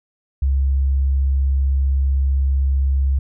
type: tone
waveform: sine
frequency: 67.8 Hz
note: C#2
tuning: 38 cents flat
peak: -14 dBFS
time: 0.42-3.19 s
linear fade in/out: 5 ms
effects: none